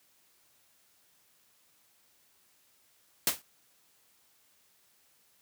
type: noise with exponential decay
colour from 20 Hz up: white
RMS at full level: -22 dBFS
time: 3.27-3.42 s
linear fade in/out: 2 ms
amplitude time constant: 32 ms
effects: white hiss -67 dBFS RMS until 5.41 s + high-pass 60 Hz 12 dB/octave